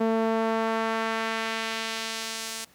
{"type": "tone with band-pass filter sweep", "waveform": "sawtooth", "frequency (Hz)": 224, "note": "A3", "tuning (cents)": 31, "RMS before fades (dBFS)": -28, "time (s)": [0, 2.65], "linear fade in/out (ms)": 10, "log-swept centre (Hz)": [460, 7900], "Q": 0.8, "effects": ["pink hiss -58 dBFS RMS until 2.74 s", "high-pass 100 Hz 12 dB/octave"]}